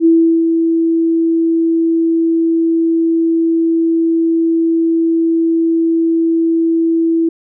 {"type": "tone with ADSR envelope", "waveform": "sine", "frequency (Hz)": 329.6, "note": "E4", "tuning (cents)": 0, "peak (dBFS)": -5, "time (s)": [0, 7.29], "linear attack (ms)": 53, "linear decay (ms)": 380, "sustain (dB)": -5, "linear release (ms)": 5, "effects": []}